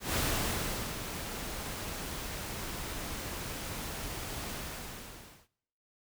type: noise with ADSR envelope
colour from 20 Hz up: pink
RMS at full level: -30 dBFS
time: 0-5.48 s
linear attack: 150 ms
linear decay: 800 ms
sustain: -9 dB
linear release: 940 ms
effects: noise-tail reverb RT60 0.8 s tail -22 dB re dry